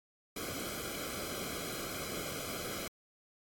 pink noise with comb filter, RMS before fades -40 dBFS, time 0.36-2.88 s, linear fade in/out 5 ms, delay 1.1 ms, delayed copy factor -0.85, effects AAC 64 kbps

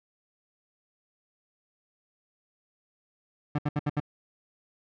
30% pulse tone bursts, 147.6 Hz, D3, 9 cents sharp, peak -22 dBFS, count 5, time 3.55-4.001 s, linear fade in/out 5 ms, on 35 ms, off 69 ms, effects low-pass 2000 Hz 12 dB/octave

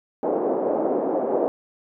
pink band-pass noise, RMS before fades -23 dBFS, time 0.23-1.48 s, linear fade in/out 0 ms, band 310 to 710 Hz, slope 24 dB/octave, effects none

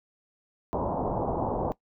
white low-pass noise, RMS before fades -29 dBFS, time 0.73-1.72 s, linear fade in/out 0 ms, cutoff 940 Hz, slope 48 dB/octave, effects noise-tail reverb RT60 0.1 s tail -19 dB re dry

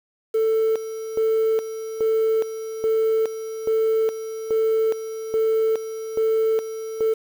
triangle tone with tremolo, 443.4 Hz, A4, 13 cents sharp, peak -14 dBFS, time 0.34-7.14 s, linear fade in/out 10 ms, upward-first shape square, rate 1.2 Hz, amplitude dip 75%, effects tanh soft clip ceiling -12 dBFS + 7-bit

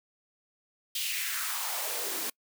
white noise with high-pass filter sweep, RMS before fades -33 dBFS, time 0.95-2.3 s, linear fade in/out 5 ms, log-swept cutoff 3300 to 260 Hz, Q 2.8, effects noise-tail reverb RT60 0.1 s tail -26 dB re dry

